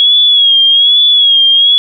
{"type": "tone with vibrato", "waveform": "sine", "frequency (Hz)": 3322, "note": "G#7", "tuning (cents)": 0, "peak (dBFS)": -4, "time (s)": [0, 1.78], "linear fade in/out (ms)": 0, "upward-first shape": "sine", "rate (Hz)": 1.2, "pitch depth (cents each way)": 66, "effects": []}